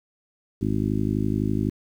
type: harmonic tone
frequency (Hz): 51.91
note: G#1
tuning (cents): 0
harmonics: 1 / 2 / 3 / 4 / 5 / 6 / 7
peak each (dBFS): -33 / -27 / -31 / -27 / -28 / -29 / -33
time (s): 0.61-1.7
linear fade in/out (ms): 10
effects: 9-bit

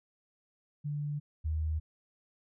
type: tone pair in turn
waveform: sine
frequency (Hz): 146.83 / 78.3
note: D3 / D#2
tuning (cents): 0 / +11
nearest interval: major seventh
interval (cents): 1089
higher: first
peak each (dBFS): -32 / -29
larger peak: second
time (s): 0.84-1.2 / 1.44-1.8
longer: neither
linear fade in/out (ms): 20
effects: none

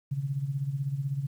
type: tone with tremolo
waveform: sine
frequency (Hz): 138.59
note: C#3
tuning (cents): 0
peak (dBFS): -25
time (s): 0.11-1.27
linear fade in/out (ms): 10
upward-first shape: sine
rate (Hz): 16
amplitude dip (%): 70
effects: 10-bit

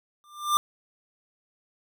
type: tone with exponential growth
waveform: square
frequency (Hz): 1191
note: D6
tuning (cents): +24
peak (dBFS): -17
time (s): 0.24-0.57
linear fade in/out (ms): 0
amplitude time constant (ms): 70
effects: none

